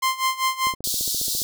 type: tone with tremolo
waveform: sawtooth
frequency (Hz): 1046.5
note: C6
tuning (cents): 0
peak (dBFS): -14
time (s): 0.02-0.75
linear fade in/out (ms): 10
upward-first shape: sine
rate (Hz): 5.1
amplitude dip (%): 85
type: click train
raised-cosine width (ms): 2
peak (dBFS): -24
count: 12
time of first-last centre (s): 0.67-1.418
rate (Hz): 14.7
type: high-pass noise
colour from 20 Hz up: pink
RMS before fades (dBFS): -25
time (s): 0.84-1.43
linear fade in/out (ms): 0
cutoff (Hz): 3800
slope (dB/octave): 48
effects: none